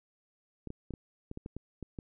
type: clicks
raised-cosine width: 3 ms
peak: -27 dBFS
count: 10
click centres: 0.673 / 0.704 / 0.907 / 0.938 / 1.314 / 1.374 / 1.461 / 1.566 / 1.827 / 1.988 s
effects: none